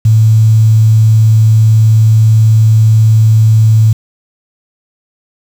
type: tone with quantisation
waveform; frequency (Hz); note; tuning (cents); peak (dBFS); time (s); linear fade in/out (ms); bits
sine; 110.2; A2; +3; -3; 0.05-3.93; 5; 5
effects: none